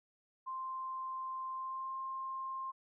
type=tone with pitch glide; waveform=sine; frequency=1046.5 to 1058.7 Hz; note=C6 to C6; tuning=0 to +20 cents; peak=-38 dBFS; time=0.46-2.72 s; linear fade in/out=20 ms; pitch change=+20 cents; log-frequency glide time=1.53-1.96 s; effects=none